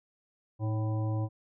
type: harmonic tone with a mistuned harmonic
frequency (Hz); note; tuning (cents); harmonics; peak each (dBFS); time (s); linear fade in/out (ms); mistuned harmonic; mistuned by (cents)
110; A2; 0; 1 / 3 / 5 / 7 / 9; -28 / -38 / -42 / -45 / -47; 0.59-1.29; 50; 3; -65
effects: none